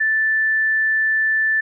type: tone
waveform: sine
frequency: 1760 Hz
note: A6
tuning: in tune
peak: -15 dBFS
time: 0-1.61 s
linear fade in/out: 10 ms
effects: none